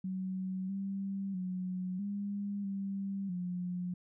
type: tone with pitch steps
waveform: sine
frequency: 187.5 / 195.7 / 183.7 / 201.9 / 196.3 / 179 Hz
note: F#3 / G3 / F#3 / G#3 / G3 / F3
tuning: +23 / -3 / -12 / -49 / +3 / +43 cents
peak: -34 dBFS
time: 0.04-3.94 s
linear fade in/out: 5 ms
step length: 650 ms
effects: none